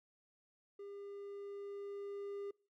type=tone with level ramp; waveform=triangle; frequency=402.2 Hz; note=G4; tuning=44 cents sharp; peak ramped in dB=-45 to -39 dBFS; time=0.79-2.51 s; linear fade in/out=5 ms; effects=noise-tail reverb RT60 0.4 s tail -25 dB re dry